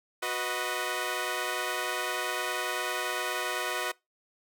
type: chord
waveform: 10% pulse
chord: B major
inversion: second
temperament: equal with one note detuned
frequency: 367.9 / 493.9 / 622.3 Hz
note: F#4 / B4 / D#5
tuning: -10 / 0 / 0 cents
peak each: -26 dBFS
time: 0.22-3.92 s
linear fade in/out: 10 ms
effects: noise-tail reverb RT60 0.2 s tail -22 dB re dry